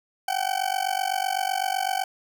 40% pulse tone with amplitude modulation, 762 Hz, G5, 49 cents flat, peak -19 dBFS, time 0.28-2.04 s, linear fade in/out 5 ms, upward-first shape sine, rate 47.9 Hz, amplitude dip 95%, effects none

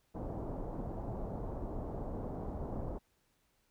pink low-pass noise, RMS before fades -40 dBFS, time 0.14-2.99 s, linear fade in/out 20 ms, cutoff 820 Hz, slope 24 dB/octave, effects pink hiss -75 dBFS RMS until 3.7 s

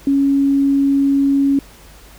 sine tone, 277.2 Hz, C#4, in tune, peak -11 dBFS, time 0.07-1.59 s, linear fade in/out 2 ms, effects added 50 Hz sine -43 dBFS peak until 2.18 s + pink hiss -44 dBFS RMS until 2.18 s

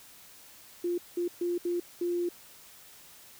sine tone bursts at uneven times, 349.2 Hz, F4, in tune, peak -27 dBFS, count 5, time 0.84-0.98 / 1.17-1.28 / 1.41-1.58 / 1.65-1.8 / 2.01-2.29 s, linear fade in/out 5 ms, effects white hiss -53 dBFS RMS until 3.39 s

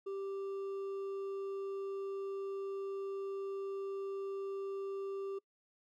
triangle tone with hard clipping, 392 Hz, G4, in tune, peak -39 dBFS, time 0.06-5.39 s, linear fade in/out 10 ms, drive 8 dB, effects noise-tail reverb RT60 0.1 s tail -25 dB re dry

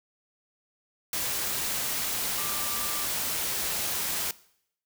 sine tone in noise, 1183 Hz, D6, 12 cents sharp, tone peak -39 dBFS, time 2.38-3.05 s, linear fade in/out 2 ms, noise white, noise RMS -30 dBFS, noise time 1.13-4.31 s, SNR -12 dB, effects noise-tail reverb RT60 0.7 s tail -20 dB re dry

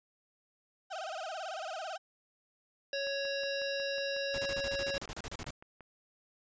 35% pulse tone with vibrato, 698.5 Hz, F5, in tune, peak -36 dBFS, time 0.9-1.98 s, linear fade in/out 20 ms, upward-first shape sine, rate 18 Hz, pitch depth 210 cents each way
harmonic tone, 554.4 Hz, C#5, in tune, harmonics 1 / 3 / 5 / 7 / 9 / 10, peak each -35 / -40 / -42 / -43 / -45 / -45 dBFS, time 2.93-4.98 s, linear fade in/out 2 ms
click train, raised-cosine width 0.5 ms, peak -36 dBFS, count 16, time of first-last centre 3.07-5.807 s, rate 5.48 Hz
pink noise bursts, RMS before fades -41 dBFS, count 16, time 4.34-5.506 s, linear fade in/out 0 ms, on 41 ms, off 34 ms
effects resampled to 16000 Hz

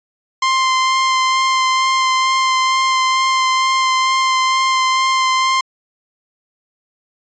sawtooth tone with vibrato, 1046.5 Hz, C6, in tune, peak -9 dBFS, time 0.42-5.61 s, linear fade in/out 5 ms, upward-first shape sine, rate 2.2 Hz, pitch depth 11 cents each way, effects resampled to 16000 Hz

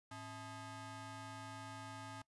20% pulse ring-modulated tone, 378.6 Hz, F#4, 40 cents sharp, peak -40 dBFS, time 0.11-2.22 s, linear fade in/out 5 ms, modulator 487 Hz, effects noise-tail reverb RT60 0.1 s tail -21 dB re dry + resampled to 24000 Hz

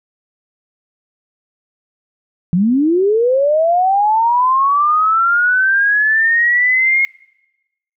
sine linear sweep, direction up, 164.81 to 2161 Hz, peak -10 dBFS, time 2.53-7.05 s, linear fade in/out 0 ms, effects noise-tail reverb RT60 1.0 s tail -25 dB re dry

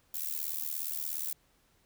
violet noise with amplitude modulation, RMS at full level -32 dBFS, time 0.14-1.33 s, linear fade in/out 5 ms, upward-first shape sine, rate 77 Hz, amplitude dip 90%, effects pink hiss -69 dBFS RMS until 1.85 s

